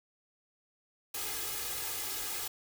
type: noise with comb filter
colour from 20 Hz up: white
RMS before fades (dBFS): -37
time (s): 1.14-2.48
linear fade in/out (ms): 5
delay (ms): 2.4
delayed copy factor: +0.8
effects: none